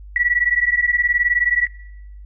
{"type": "beating tone pair", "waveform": "sine", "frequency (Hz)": [1933, 1952], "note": ["B6", "B6"], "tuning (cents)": [-38, -21], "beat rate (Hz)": 19, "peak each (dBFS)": -18, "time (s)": [0.16, 1.67], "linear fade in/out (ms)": 2, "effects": ["noise-tail reverb RT60 0.9 s tail -20 dB re dry", "added 50 Hz sine -35 dBFS peak until 2.25 s"]}